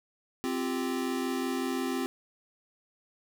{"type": "chord", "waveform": "square", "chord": "C suspended fourth", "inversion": "none", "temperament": "equal with one note detuned", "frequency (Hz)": [261.6, 346.2, 392], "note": ["C4", "F4", "G4"], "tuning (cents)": [0, -15, 0], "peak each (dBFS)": [-32, -36, -37], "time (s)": [0.44, 2.06], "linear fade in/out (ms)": 0, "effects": []}